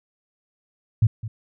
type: tone with echo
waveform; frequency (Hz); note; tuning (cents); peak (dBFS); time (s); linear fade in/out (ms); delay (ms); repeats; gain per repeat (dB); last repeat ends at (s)
sine; 110; A2; 0; -12; 1.02-1.07; 5; 210; 1; -15; 1.28
effects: none